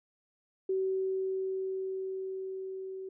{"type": "tone with level ramp", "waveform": "sine", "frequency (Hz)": 380.3, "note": "F#4", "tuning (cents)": 48, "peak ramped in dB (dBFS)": [-27, -38], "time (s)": [0.69, 3.09], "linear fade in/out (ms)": 5, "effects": []}